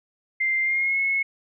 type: tone with pitch glide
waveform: sine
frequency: 2093 to 2184 Hz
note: C7 to C#7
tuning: 0 to -26 cents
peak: -20 dBFS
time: 0.4-1.23 s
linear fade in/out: 10 ms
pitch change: +74 cents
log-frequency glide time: 0.61-0.99 s
effects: none